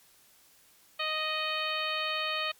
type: harmonic tone with a mistuned harmonic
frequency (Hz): 622.3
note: D#5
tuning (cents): 0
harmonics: 1 / 2 / 3 / 4 / 5 / 6 / 7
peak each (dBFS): -38 / -35 / -38 / -35 / -36 / -39 / -40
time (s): 0.99-2.52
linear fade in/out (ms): 10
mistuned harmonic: 5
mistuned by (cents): -29
effects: white hiss -61 dBFS RMS until 2.59 s + MP3 96 kbps